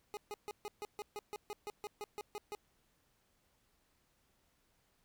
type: tone bursts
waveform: 25% pulse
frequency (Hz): 415.3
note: G#4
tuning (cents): 0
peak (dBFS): -37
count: 15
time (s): 0.14-2.55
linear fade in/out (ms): 0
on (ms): 30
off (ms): 140
effects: pink hiss -75 dBFS RMS until 5.04 s